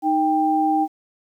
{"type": "tone pair together", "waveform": "sine", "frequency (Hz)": [311.1, 790.1], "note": ["D#4", "G5"], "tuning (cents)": [0, 13], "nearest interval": "octave + major third", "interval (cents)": 1613, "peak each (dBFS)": [-20, -18], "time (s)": [0.02, 0.88], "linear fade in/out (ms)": 50, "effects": ["9-bit"]}